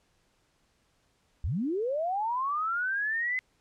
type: linear sweep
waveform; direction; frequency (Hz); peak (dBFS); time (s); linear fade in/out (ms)
sine; up; 56.4 to 2048; -27; 1.44-3.39; 0
effects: pink hiss -70 dBFS RMS until 3.6 s + low-pass 9000 Hz 12 dB/octave